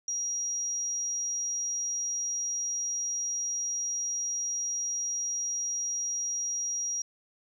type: tone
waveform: sine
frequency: 5720 Hz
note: F8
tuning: 41 cents sharp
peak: -29 dBFS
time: 0.08-7.02 s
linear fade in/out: 2 ms
effects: 10-bit